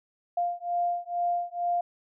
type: beating tone pair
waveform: sine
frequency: 698.5 / 700.7 Hz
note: F5 / F5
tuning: 0 / +6 cents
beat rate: 2.2 Hz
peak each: -29 dBFS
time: 0.37-1.81 s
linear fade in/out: 5 ms
effects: none